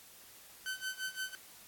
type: tone with tremolo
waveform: sawtooth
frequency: 1526 Hz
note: G6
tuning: 47 cents flat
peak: -31 dBFS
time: 0.66-1.35 s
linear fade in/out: 0 ms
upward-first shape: sine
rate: 5.8 Hz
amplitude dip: 90%
effects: white hiss -56 dBFS RMS until 1.67 s + AAC 64 kbps